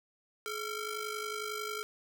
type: ring-modulated tone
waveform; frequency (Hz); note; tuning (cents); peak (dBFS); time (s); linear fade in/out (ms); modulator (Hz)
sawtooth; 901; A5; +41; -29; 0.46-1.83; 0; 476
effects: none